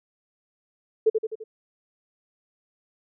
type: tone with echo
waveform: sine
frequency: 440 Hz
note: A4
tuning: in tune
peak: -14 dBFS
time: 1.06-1.1 s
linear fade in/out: 10 ms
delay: 85 ms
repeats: 4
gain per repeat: -5 dB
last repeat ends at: 1.44 s
effects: none